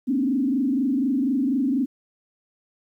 sine tone with frequency modulation, 264.9 Hz, C4, 22 cents sharp, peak -19 dBFS, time 0.07-1.86 s, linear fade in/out 20 ms, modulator 24.1 Hz, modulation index 1.2, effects 10-bit

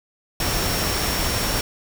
sine tone in noise, 5500 Hz, F8, 27 cents flat, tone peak -30 dBFS, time 0.4-1.61 s, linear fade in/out 2 ms, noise pink, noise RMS -23 dBFS, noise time 0.4-1.61 s, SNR -10 dB, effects none

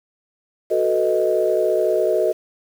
sine chord, B dominant seventh, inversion second, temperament equal with one note detuned, 370 / 440 / 493.9 / 625.9 Hz, F#4 / A4 / B4 / D#5, 0 / 0 / 0 / +10 cents, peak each -21 / -21 / -24 / -19 dBFS, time 0.7-2.33 s, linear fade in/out 20 ms, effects tanh soft clip ceiling -5 dBFS + 7-bit

